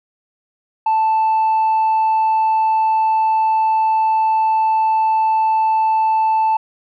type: tone with tanh clipping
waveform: triangle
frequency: 880 Hz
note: A5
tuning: in tune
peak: -13 dBFS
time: 0.86-6.57 s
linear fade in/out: 5 ms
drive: 6 dB
effects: none